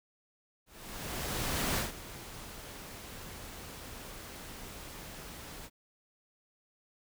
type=noise with ADSR envelope; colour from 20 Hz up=pink; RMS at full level=-31 dBFS; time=0.66-5.7 s; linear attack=1100 ms; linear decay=160 ms; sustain=-15 dB; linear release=50 ms; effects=none